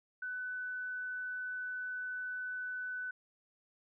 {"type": "tone", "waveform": "sine", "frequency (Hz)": 1499, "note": "F#6", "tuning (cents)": 22, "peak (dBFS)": -37, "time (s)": [0.22, 3.11], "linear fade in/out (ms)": 5, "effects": []}